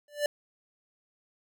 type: tone with exponential growth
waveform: square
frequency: 587 Hz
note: D5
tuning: 1 cent flat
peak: -22 dBFS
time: 0.08-0.26 s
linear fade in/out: 2 ms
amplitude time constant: 39 ms
effects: none